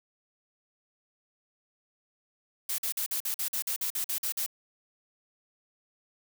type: noise bursts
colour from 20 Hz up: blue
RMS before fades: -31 dBFS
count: 13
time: 2.69-4.463 s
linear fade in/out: 5 ms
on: 93 ms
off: 47 ms
effects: none